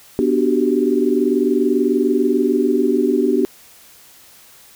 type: chord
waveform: sine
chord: G major seventh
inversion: first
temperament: equal with one note detuned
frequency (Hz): 246.9 / 293.7 / 371.7 / 392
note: B3 / D4 / F#4 / G4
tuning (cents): 0 / 0 / +8 / 0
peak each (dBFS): -19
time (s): 0.19-3.45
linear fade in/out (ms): 0
effects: white hiss -46 dBFS RMS until 4.75 s